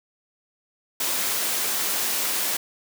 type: high-pass noise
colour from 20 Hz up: white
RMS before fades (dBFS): -25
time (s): 1-2.57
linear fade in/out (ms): 5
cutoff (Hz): 220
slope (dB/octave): 12
effects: none